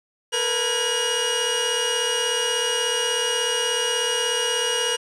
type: tone cluster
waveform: sawtooth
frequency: 452.4 / 488.9 / 1634 / 2879 Hz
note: A4 / B4 / G#6 / F#7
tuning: +48 / -18 / -29 / -48 cents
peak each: -25 / -23 / -27 / -20 dBFS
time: 0.32-4.97 s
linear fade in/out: 20 ms
effects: resampled to 24000 Hz + 9-bit